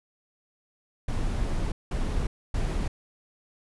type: noise bursts at uneven times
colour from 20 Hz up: brown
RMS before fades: -27 dBFS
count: 3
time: 1.08-1.72 / 1.91-2.27 / 2.54-2.88 s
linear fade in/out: 5 ms
effects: resampled to 24000 Hz